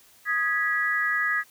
sine chord, G# minor, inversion second, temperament equal with one note detuned, 1244.5 / 1661.2 / 1949.5 Hz, D#6 / G#6 / B6, 0 / 0 / -23 cents, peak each -30 / -25 / -26 dBFS, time 0.25-1.44 s, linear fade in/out 50 ms, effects white hiss -56 dBFS RMS until 1.5 s

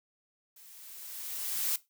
blue noise with level ramp, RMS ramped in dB -55 to -29 dBFS, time 0.56-1.76 s, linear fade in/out 5 ms, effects noise-tail reverb RT60 0.2 s tail -17 dB re dry

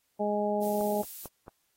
harmonic tone, 207.7 Hz, G#3, in tune, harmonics 1 / 2 / 3 / 4, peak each -32 / -32 / -30 / -33 dBFS, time 0.19-1.03 s, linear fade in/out 20 ms
violet noise, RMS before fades -41 dBFS, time 0.61-1.28 s, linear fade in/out 20 ms
click train, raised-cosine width 1 ms, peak -30 dBFS, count 4, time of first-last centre 0.81-1.481 s, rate 4.47 Hz
effects white hiss -74 dBFS RMS until 1.76 s + AAC 48 kbps

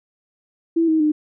sine tone with pitch steps, 330.9 / 317.1 / 303.8 Hz, E4 / D#4 / D#4, +7 / +33 / -41 cents, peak -14 dBFS, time 0.76-1.12 s, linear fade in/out 10 ms, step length 120 ms, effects none

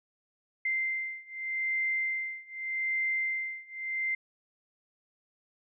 sine beating tone pair, 2085 / 2085.83 Hz, C7 / C7, -7 / -6 cents, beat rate 0.83 Hz, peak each -33 / -32 dBFS, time 0.65-4.15 s, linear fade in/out 5 ms, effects none

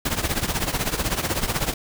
pink noise with tremolo, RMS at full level -21 dBFS, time 0.05-1.74 s, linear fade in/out 5 ms, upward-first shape triangle, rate 16 Hz, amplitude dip 85%, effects none

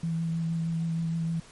sine tone with vibrato, 164.81 Hz, E3, in tune, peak -26 dBFS, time 0.03-1.4 s, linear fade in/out 5 ms, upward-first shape triangle, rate 6.4 Hz, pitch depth 19 cents each way, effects pink hiss -52 dBFS RMS until 1.51 s + MP3 48 kbps

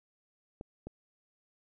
clicks, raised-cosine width 2 ms, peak -28 dBFS, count 2, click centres 0.611 / 0.87 s, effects none

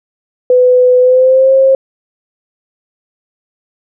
sine tone with pitch glide, 501 to 533.9 Hz, B4 to C5, +25 to +35 cents, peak -4 dBFS, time 0.5-1.75 s, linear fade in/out 2 ms, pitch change +110 cents, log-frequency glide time 1-1.52 s, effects none

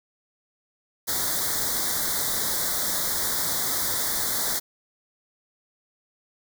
white band-stop noise, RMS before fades -26 dBFS, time 1.07-4.6 s, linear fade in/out 20 ms, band 2100 to 3400 Hz, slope 96 dB/octave, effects none

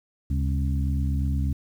harmonic tone with a mistuned harmonic, 68.4 Hz, C#2, 23 cents flat, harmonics 1 / 2 / 3 / 4, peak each -23 / -29 / -33 / -35 dBFS, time 0.3-1.53 s, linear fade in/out 5 ms, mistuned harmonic 1, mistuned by +130 cents, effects 9-bit

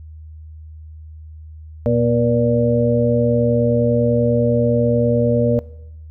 harmonic tone with a mistuned harmonic, 119.3 Hz, A#2, 41 cents sharp, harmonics 1 / 2 / 4 / 5, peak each -19 / -19 / -19 / -19 dBFS, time 1.86-5.59 s, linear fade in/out 0 ms, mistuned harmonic 5, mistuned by -28 cents, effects noise-tail reverb RT60 0.8 s tail -20 dB re dry + added 78 Hz sine -34 dBFS peak until 6.1 s

